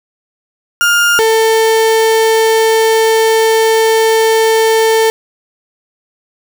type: tone pair in turn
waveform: 35% pulse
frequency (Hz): 1411 / 445.7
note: F6 / A4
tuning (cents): +17 / +22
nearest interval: octave + minor sixth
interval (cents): 1995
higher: first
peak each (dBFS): -6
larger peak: neither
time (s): 0.81-1.19 / 1.19-5.1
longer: second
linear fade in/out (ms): 0
effects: none

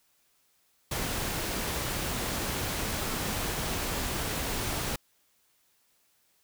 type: noise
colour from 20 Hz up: pink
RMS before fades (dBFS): -32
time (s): 0.91-4.96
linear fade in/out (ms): 5
effects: white hiss -69 dBFS RMS until 6.43 s

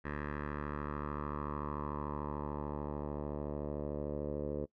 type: tone with low-pass filter sweep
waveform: 10% pulse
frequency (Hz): 73.5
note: D2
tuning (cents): +2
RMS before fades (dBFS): -39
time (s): 0.04-4.66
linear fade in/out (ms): 20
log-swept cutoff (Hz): 1700 to 510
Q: 3.4
effects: noise-tail reverb RT60 0.1 s tail -22 dB re dry

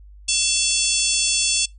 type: harmonic tone with a mistuned harmonic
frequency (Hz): 893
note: A5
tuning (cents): +25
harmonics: 3 / 4 / 5 / 6 / 7 / 8 / 9 / 10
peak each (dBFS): -26 / -26 / -26 / -26 / -26 / -26 / -26 / -26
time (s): 0.28-1.66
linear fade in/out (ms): 10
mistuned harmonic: 4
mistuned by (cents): -80
effects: noise-tail reverb RT60 0.2 s tail -26 dB re dry + added 50 Hz sine -41 dBFS peak until 1.78 s

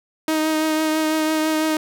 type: tone with vibrato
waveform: sawtooth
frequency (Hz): 313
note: D#4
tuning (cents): +10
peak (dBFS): -14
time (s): 0.28-1.77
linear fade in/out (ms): 2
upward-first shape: triangle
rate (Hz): 6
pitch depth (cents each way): 20
effects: none

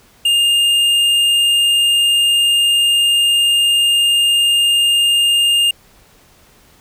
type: tone with hard clipping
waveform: sine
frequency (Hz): 2817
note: F7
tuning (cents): +14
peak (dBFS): -12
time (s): 0.25-5.71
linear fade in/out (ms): 5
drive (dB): 8
effects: pink hiss -49 dBFS RMS until 6.8 s

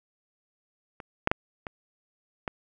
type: clicks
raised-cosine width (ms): 0.5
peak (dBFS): -25 / -6 / -6 / -20 / -15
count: 5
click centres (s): 1.002 / 1.274 / 1.315 / 1.668 / 2.478
effects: none

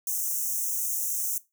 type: high-pass noise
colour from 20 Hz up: white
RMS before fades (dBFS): -29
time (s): 0.07-1.38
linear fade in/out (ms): 2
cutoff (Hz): 5800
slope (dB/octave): 96
effects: noise-tail reverb RT60 0.2 s tail -17 dB re dry

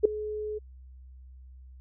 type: tone with ADSR envelope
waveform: sine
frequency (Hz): 425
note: G#4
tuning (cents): +40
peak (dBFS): -12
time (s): 0.03-0.59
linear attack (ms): 22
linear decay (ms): 4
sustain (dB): -19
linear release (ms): 16
effects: added 64 Hz sine -46 dBFS peak until 1.8 s

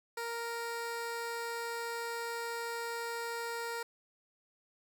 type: tone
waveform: 15% pulse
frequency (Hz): 466.2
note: A#4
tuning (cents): 0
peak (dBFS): -30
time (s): 0.17-3.83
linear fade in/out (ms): 5
effects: none

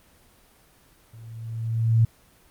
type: tone with level ramp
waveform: sine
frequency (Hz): 113.6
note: A#2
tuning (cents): -44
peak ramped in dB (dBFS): -42 to -13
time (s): 1.13-2.05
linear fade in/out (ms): 5
effects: pink hiss -57 dBFS RMS until 2.5 s + Opus 24 kbps

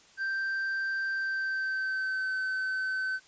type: tone with pitch glide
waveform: triangle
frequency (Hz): 1568 to 1527.8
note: G6 to G6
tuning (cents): 0 to -45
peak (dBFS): -27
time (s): 0.17-3.2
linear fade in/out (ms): 50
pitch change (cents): -45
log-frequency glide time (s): 1.12-2.34
effects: white hiss -58 dBFS RMS until 3.27 s + resampled to 16000 Hz

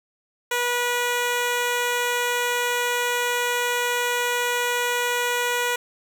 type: tone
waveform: 10% pulse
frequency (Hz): 485.8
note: B4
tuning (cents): -29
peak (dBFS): -13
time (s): 0.51-5.76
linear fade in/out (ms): 5
effects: none

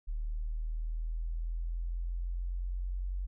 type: linear sweep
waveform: sine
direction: up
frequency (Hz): 38 to 46.13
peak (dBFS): -32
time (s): 0.07-3.27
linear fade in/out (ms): 20
effects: none

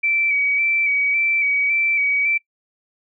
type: tone with vibrato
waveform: sine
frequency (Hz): 2300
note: D7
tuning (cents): -37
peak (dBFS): -16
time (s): 0.03-2.38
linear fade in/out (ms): 10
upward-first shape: square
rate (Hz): 1.8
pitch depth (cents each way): 26
effects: noise-tail reverb RT60 0.1 s tail -24 dB re dry

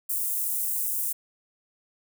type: high-pass noise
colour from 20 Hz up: white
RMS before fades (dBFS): -28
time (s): 0.09-1.13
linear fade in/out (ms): 10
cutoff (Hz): 8800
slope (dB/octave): 24
effects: none

